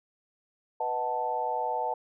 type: chord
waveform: sine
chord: B dominant seventh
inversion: none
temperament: equal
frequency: 493.9 / 622.3 / 740 / 880 Hz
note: B4 / D#5 / F#5 / A5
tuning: 0 / 0 / 0 / 0 cents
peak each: -35 / -36 / -33 / -30 dBFS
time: 0.8-1.94 s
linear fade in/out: 5 ms
effects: none